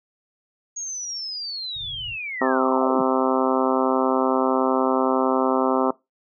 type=linear sweep; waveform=sine; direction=down; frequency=6645 to 140.1 Hz; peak=-28 dBFS; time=0.76-3.02 s; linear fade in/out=10 ms
type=low-pass noise; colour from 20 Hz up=white; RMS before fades=-42 dBFS; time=1.75-2.17 s; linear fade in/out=20 ms; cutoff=140 Hz; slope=96 dB/octave
type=harmonic tone; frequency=130.81 Hz; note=C3; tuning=in tune; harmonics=2 / 3 / 4 / 5 / 6 / 7 / 8 / 9 / 10; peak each=-23 / -25 / -26 / -27 / -28 / -28 / -29 / -30 / -30 dBFS; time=2.41-5.91 s; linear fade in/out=5 ms
effects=noise-tail reverb RT60 0.2 s tail -21 dB re dry